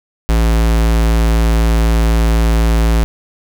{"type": "tone", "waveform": "square", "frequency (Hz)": 56, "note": "A1", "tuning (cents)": 31, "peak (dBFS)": -10, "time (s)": [0.29, 3.04], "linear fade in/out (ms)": 0, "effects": []}